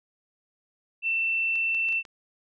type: tone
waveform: sine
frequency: 2681 Hz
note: E7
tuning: 29 cents sharp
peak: -23 dBFS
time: 1.02-2.03 s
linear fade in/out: 50 ms
type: clicks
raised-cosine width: 0.2 ms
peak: -28 dBFS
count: 5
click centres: 1.556 / 1.747 / 1.887 / 1.925 / 2.052 s
effects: none